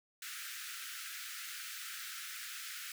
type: high-pass noise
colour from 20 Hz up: pink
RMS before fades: -45 dBFS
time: 0.22-2.92 s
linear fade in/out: 2 ms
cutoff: 1300 Hz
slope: 96 dB/octave
effects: none